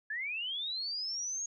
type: linear sweep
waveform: sine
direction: up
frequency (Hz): 1673 to 6645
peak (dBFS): -34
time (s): 0.1-1.46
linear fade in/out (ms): 5
effects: none